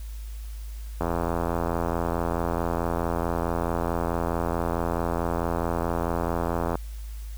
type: click train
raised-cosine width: 1 ms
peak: -12 dBFS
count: 487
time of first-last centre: 1.01-6.755 s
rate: 84.6 Hz
effects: added 53 Hz sine -33 dBFS peak until 7.37 s + white hiss -52 dBFS RMS until 7.37 s